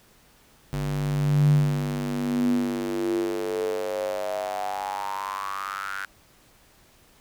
square tone with high-pass filter sweep, 48.81 Hz, G1, 7 cents flat, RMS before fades -26 dBFS, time 0.73-6.05 s, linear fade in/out 0 ms, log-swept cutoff 100 to 1500 Hz, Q 8.3, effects pink hiss -57 dBFS RMS until 7.2 s

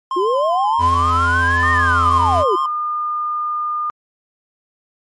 triangle tone with vibrato, 1042 Hz, C6, 7 cents flat, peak -16 dBFS, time 0.11-2.66 s, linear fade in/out 2 ms, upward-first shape sine, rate 6.5 Hz, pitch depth 47 cents each way
sine linear two-way sweep, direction up then down, 340 to 1854 to 340 Hz, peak -15 dBFS, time 0.16-2.56 s, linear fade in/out 10 ms, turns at 1.72 s
square tone with pitch glide, 85.5 to 86.59 Hz, F2 to F2, -36 to -14 cents, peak -20 dBFS, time 0.78-2.45 s, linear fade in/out 50 ms, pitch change +22 cents, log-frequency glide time 2.02-2.28 s
sine tone, 1213 Hz, D#6, 44 cents flat, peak -18 dBFS, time 1.63-3.9 s, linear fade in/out 0 ms
effects MP3 48 kbps

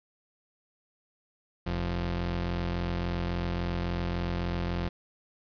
sawtooth tone pair together, 43.6 / 87.2 Hz, F1 / F2, -2 / -2 cents, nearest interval octave, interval 1200 cents, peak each -29 / -25 dBFS, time 1.66-4.89 s, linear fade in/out 10 ms, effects resampled to 11025 Hz + 9-bit

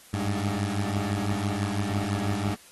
20% pulse beating tone pair, 98 / 104 Hz, G2 / G#2, 0 / +3 cents, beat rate 6 Hz, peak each -24 dBFS, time 0.13-2.55 s, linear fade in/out 10 ms, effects white hiss -52 dBFS RMS until 2.71 s + AAC 32 kbps

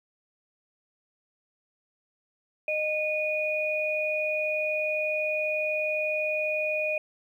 sine tone pair together, 615 / 2462 Hz, D#5 / D#7, -20 / -19 cents, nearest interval 2 octaves, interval 2401 cents, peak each -28 dBFS, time 2.68-6.98 s, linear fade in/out 2 ms, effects 10-bit

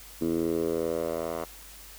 10% pulse tone with band-pass filter sweep, 82.41 Hz, E2, in tune, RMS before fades -29 dBFS, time 0.21-1.45 s, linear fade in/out 10 ms, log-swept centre 300 to 780 Hz, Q 2.9, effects added 50 Hz sine -51 dBFS peak until 1.98 s + white hiss -48 dBFS RMS until 1.98 s

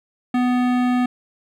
sine tone with hard clipping, 248.3 Hz, B3, 9 cents sharp, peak -18 dBFS, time 0.34-1.06 s, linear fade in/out 5 ms, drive 17 dB, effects none

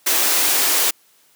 white high-pass noise, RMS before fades -17 dBFS, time 0.06-0.91 s, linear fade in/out 10 ms, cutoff 260 Hz, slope 96 dB/octave, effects white hiss -56 dBFS RMS until 1.35 s + high-pass 150 Hz 12 dB/octave

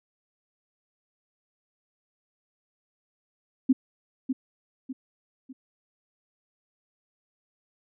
sine tone with echo, 261.6 Hz, C4, in tune, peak -15 dBFS, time 3.69-3.73 s, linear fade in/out 10 ms, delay 600 ms, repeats 3, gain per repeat -8 dB, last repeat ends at 5.53 s, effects none

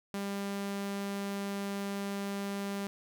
sawtooth tone, 199.3 Hz, G3, 29 cents sharp, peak -30 dBFS, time 0.14-2.87 s, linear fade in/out 0 ms, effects none

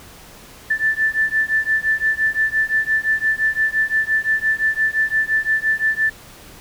sine beating tone pair, 1760 / 1765.8 Hz, A6 / A6, 0 / +6 cents, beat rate 5.8 Hz, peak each -19 dBFS, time 0.7-6.1 s, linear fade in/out 10 ms, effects pink hiss -42 dBFS RMS until 6.6 s

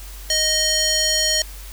square tone with band-pass filter, 622.3 Hz, D#5, in tune, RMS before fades -19 dBFS, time 0.3-1.42 s, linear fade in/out 2 ms, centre 5500 Hz, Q 1.8, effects added 48 Hz sine -34 dBFS peak until 1.72 s + white hiss -41 dBFS RMS until 1.72 s

